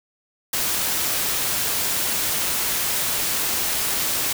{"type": "noise", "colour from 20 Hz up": "white", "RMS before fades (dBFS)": -23, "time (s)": [0.53, 4.33], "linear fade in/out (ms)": 5, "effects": []}